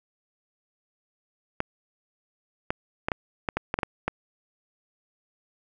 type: clicks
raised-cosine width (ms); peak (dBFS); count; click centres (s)
0.5; -10; 10; 1.604 / 2.705 / 3.085 / 3.118 / 3.488 / 3.57 / 3.741 / 3.789 / 3.832 / 4.08
effects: none